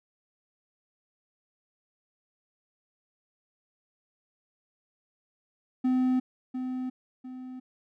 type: tone with echo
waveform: triangle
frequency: 255.5 Hz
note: C4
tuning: 41 cents flat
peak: -20 dBFS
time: 5.84-6.2 s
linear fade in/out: 10 ms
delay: 700 ms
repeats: 2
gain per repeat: -8 dB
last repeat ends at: 7.6 s
effects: none